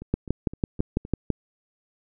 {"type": "two click trains", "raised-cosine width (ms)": 3, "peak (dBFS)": [-24, -9], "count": [5, 8], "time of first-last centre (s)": [[0.02, 1.051], [0.14, 1.303]], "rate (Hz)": [3.88, 6.02], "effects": []}